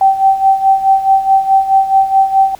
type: tone with tremolo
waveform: sine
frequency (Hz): 775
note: G5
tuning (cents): -20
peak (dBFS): -4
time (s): 0.01-2.55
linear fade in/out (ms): 2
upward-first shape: sine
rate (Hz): 4.7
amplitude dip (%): 75
effects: pink hiss -42 dBFS RMS until 2.59 s